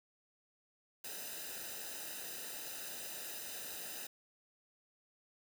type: noise with comb filter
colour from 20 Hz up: white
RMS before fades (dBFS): -45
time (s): 1.04-4.07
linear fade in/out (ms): 5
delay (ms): 0.9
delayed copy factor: -0.75
effects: none